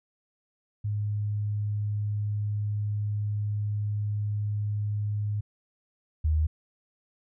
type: tone pair in turn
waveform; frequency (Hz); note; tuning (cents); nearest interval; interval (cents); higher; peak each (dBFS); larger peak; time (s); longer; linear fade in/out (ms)
sine; 104.2 / 77.87; G#2 / D#2; +6 / +2; perfect fourth; 504; first; -26 / -21; second; 0.84-5.41 / 6.24-6.47; first; 10
effects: none